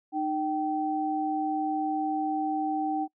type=tone pair together; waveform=sine; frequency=306.8 / 773 Hz; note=D#4 / G5; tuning=-24 / -24 cents; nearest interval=octave + major third; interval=1600 cents; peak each=-29 / -28 dBFS; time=0.12-3.08 s; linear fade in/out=50 ms; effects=noise-tail reverb RT60 0.1 s tail -24 dB re dry